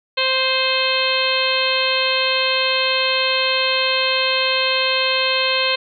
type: harmonic tone with a mistuned harmonic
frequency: 523.3 Hz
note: C5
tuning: in tune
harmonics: 1 / 2 / 3 / 4 / 5 / 6 / 7 / 8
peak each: -23 / -25 / -27 / -27 / -22 / -23 / -27 / -23 dBFS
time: 0.17-5.76 s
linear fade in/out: 10 ms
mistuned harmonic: 5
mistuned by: -20 cents
effects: none